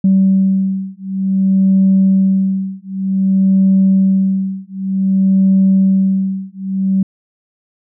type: beating tone pair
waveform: sine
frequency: 191.6 / 192.14 Hz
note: G3 / G3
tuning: -39 / -34 cents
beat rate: 0.54 Hz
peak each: -12 dBFS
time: 0.04-7.03 s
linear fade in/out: 5 ms
effects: tanh soft clip ceiling -3 dBFS